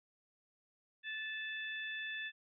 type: harmonic tone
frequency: 874 Hz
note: A5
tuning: 12 cents flat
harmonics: 2 / 3 / 4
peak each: -41 / -46 / -47 dBFS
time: 1.03-2.32 s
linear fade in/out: 50 ms
effects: none

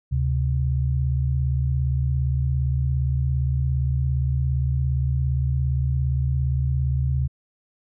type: tone pair together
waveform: sine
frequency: 73.42 / 130.82 Hz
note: D2 / C3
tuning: 0 / 0 cents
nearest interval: minor seventh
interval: 1000 cents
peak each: -22 dBFS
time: 0.11-7.28 s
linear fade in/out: 20 ms
effects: none

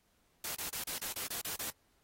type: noise bursts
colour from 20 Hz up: white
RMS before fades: -39 dBFS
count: 9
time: 0.44-1.702 s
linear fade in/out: 2 ms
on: 110 ms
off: 34 ms
effects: pink hiss -73 dBFS RMS until 2.03 s + AAC 48 kbps

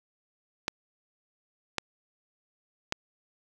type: clicks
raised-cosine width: 0.2 ms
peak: -10 dBFS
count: 3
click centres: 0.681 / 1.783 / 2.924 s
effects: 8-bit

